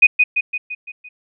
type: tone with echo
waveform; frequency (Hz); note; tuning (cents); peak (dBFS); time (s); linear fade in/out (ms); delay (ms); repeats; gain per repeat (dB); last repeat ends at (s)
sine; 2489; D#7; 0; -4; 0.02-0.07; 10; 170; 6; -5; 1.09
effects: none